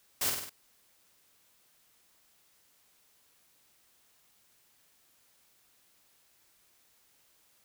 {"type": "noise with echo", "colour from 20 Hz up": "white", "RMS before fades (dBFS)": -30, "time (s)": [0.21, 0.3], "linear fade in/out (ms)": 5, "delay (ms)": 49, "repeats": 4, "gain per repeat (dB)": -4, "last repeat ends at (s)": 0.496, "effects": ["white hiss -67 dBFS RMS until 7.64 s"]}